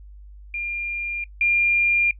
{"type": "tone pair in turn", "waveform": "sine", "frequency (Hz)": [2400, 2400], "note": ["D7", "D7"], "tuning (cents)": [37, 37], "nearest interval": "unison", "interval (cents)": 0, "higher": "neither", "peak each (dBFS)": [-25, -16], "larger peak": "second", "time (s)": [[0.54, 1.24], [1.41, 2.11]], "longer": "neither", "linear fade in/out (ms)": 2, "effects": ["noise-tail reverb RT60 0.1 s tail -21 dB re dry", "added 50 Hz sine -40 dBFS peak until 2.19 s"]}